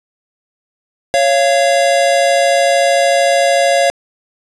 square tone pair together, 554.4 / 687.7 Hz, C#5 / F5, 0 / -27 cents, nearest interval major third, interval 373 cents, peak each -13 dBFS, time 1.14-3.9 s, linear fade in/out 0 ms, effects resampled to 22050 Hz + 7-bit

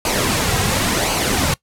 pink noise with flanger, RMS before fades -18 dBFS, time 0.05-1.54 s, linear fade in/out 2 ms, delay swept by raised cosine 0.55 to 3.45 ms, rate 0.93 Hz, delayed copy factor -0.55, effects noise-tail reverb RT60 0.1 s tail -21 dB re dry + low-pass 12000 Hz 12 dB/octave

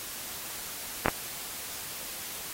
clicks, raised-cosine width 0.5 ms, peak -8 dBFS, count 2, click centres 1.059 / 1.083 s, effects white hiss -39 dBFS RMS until 2.53 s + AAC 48 kbps

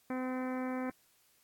harmonic tone, 256.1 Hz, C4, 37 cents flat, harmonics 1 / 2 / 3 / 4 / 5 / 6 / 7 / 8 / 9, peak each -35 / -41 / -45 / -47 / -49 / -51 / -52 / -53 / -54 dBFS, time 0.1-0.9 s, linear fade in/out 2 ms, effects white hiss -69 dBFS RMS until 1.43 s + AAC 64 kbps

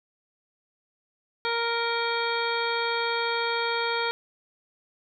harmonic tone with a mistuned harmonic, 466.2 Hz, A#4, in tune, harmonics 1 / 2 / 3 / 4 / 5 / 7 / 8 / 9, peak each -30 / -30 / -31 / -37 / -34 / -36 / -38 / -36 dBFS, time 1.45-4.11 s, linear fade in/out 0 ms, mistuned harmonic 9, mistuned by +46 cents, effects none

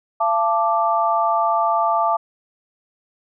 sine chord, D minor, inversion first, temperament equal with one note detuned, 680.9 / 880 / 1174.7 Hz, F5 / A5 / D6, -44 / 0 / 0 cents, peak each -20 dBFS, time 0.2-2.17 s, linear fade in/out 10 ms, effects none

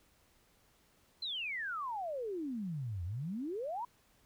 sine exponential two-way sweep, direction down then up, 4186 to 82.6 to 1013 Hz, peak -36 dBFS, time 1.22-3.85 s, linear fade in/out 5 ms, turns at 3.04 s, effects pink hiss -69 dBFS RMS until 4.25 s

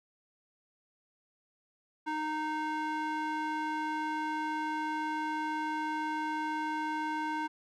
square tone with band-pass filter, 309 Hz, D#4, 12 cents flat, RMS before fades -34 dBFS, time 2.06-7.48 s, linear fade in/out 20 ms, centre 1100 Hz, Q 1.5, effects none

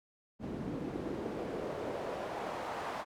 pink noise with band-pass filter sweep, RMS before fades -39 dBFS, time 0.39-3.05 s, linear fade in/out 50 ms, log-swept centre 230 to 930 Hz, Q 1.5, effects none

